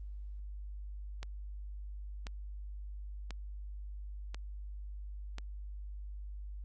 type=click train; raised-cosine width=0.2 ms; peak=-26 dBFS; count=5; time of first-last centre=1.23-5.384 s; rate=0.963 Hz; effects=added 50 Hz sine -41 dBFS peak until 6.64 s + Opus 32 kbps